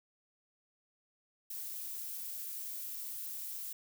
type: noise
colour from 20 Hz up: violet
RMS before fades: -42 dBFS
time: 1.5-3.73 s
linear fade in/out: 5 ms
effects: none